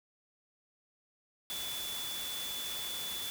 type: tone in noise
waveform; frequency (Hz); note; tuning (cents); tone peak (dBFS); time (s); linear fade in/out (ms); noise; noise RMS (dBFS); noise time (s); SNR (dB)
sine; 3458; A7; -31; -39; 1.5-3.3; 0; white; -41; 1.5-3.3; -1
effects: none